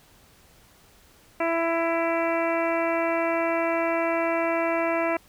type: harmonic tone with a mistuned harmonic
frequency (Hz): 332.5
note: E4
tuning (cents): +15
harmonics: 1 / 2 / 3 / 4 / 5 / 6 / 7 / 8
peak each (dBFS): -28 / -25 / -31 / -33 / -37 / -35 / -33 / -39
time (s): 1.4-5.17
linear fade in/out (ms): 5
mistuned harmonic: 8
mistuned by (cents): +30
effects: pink hiss -56 dBFS RMS until 5.28 s